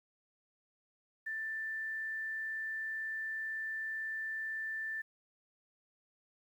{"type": "tone with quantisation", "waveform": "sine", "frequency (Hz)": 1771, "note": "A6", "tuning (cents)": 11, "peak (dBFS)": -36, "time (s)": [1.26, 5.02], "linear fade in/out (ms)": 10, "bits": 11, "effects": []}